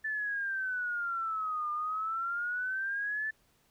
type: exponential two-way sweep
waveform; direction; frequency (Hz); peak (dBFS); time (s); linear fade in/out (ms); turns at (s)
sine; down then up; 1760 to 1201 to 1760; -31; 0.04-3.31; 10; 1.71
effects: pink hiss -69 dBFS RMS until 3.7 s